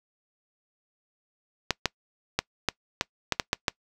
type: clicks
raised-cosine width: 0.2 ms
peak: -5 dBFS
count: 9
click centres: 1.707 / 1.857 / 2.39 / 2.687 / 3.011 / 3.323 / 3.398 / 3.531 / 3.682 s
effects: noise-tail reverb RT60 0.1 s tail -24 dB re dry